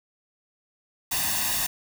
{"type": "noise with comb filter", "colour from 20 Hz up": "white", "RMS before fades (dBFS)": -26, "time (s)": [1.11, 1.67], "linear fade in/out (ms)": 10, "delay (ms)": 1.1, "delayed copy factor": 0.8, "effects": []}